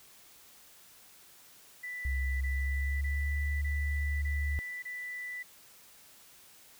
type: tone bursts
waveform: sine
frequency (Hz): 1980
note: B6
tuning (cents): +4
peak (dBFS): -37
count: 6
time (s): 1.83-5.43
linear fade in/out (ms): 10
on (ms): 580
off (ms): 24
type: tone with pitch glide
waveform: sine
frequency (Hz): 66.1 to 72.5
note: C2 to D2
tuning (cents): +18 to -22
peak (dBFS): -29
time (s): 2.05-4.59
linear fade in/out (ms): 0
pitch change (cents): +160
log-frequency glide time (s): 2.37-3.37
effects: white hiss -57 dBFS RMS until 6.79 s